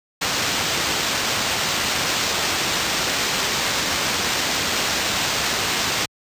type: noise with sample-and-hold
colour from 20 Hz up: blue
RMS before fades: -22 dBFS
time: 0.21-6.06 s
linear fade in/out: 10 ms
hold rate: 11025 Hz
effects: high-pass 60 Hz 12 dB/octave + resampled to 32000 Hz